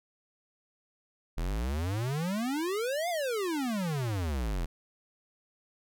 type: exponential two-way sweep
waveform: square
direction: up then down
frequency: 38.89 to 725 to 38.89 Hz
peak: -30 dBFS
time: 1.37-4.66 s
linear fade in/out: 10 ms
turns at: 3.09 s
effects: none